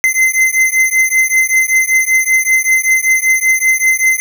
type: beating tone pair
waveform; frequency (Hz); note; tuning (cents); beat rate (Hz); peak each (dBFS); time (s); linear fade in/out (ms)
square; 2062 / 2067.2; C7 / C7; -26 / -21; 5.2; -13; 0.04-4.2; 0
effects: none